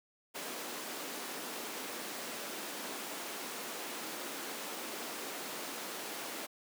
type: high-pass noise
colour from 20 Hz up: pink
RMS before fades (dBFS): -42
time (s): 0.34-6.47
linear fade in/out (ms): 20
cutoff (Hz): 250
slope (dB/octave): 24
effects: none